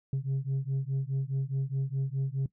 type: beating tone pair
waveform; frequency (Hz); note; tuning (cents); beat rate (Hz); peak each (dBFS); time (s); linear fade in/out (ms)
sine; 133 / 137.8; C3 / C#3; +29 / -10; 4.8; -29; 0.13-2.46; 2
effects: noise-tail reverb RT60 0.1 s tail -20 dB re dry + tanh soft clip ceiling -25 dBFS